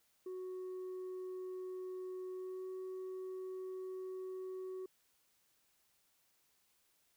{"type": "tone with pitch glide", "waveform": "sine", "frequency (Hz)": [370, 373.9], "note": ["F#4", "F#4"], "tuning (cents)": [0, 18], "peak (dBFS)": -39, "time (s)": [0.26, 4.86], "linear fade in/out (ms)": 5, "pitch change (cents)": 18, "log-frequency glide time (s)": [2.31, 2.68], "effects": ["tanh soft clip ceiling -41 dBFS", "white hiss -75 dBFS RMS until 7.16 s"]}